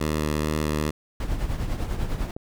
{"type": "tone with vibrato", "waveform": "10% pulse", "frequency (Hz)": 76.3, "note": "D#2", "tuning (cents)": -33, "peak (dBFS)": -15, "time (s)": [0, 0.91], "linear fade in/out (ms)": 10, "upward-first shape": "square", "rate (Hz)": 2.3, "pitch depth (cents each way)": 13}
{"type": "noise with tremolo", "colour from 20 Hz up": "brown", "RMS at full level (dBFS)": -24, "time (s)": [1.2, 2.31], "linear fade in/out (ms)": 2, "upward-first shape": "triangle", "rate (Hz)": 10, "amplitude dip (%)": 65}
{"type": "click", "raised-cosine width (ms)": 2, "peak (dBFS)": -22, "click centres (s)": 2.365}
{"effects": []}